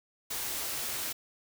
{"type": "band-stop noise", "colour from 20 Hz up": "white", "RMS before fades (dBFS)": -35, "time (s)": [0.3, 1.13], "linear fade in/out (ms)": 10, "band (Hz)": [150, 210], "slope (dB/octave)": 96, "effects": []}